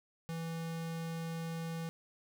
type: tone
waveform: square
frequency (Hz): 164.81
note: E3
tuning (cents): 0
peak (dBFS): -38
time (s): 0.29-1.89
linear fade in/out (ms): 0
effects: none